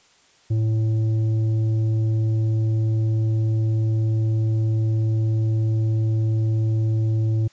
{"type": "tone with tanh clipping", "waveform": "triangle", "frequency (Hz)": 110.4, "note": "A2", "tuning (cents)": 6, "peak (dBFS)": -19, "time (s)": [0.5, 7.48], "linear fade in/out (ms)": 10, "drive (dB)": 11, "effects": ["white hiss -56 dBFS RMS until 7.52 s", "resampled to 16000 Hz"]}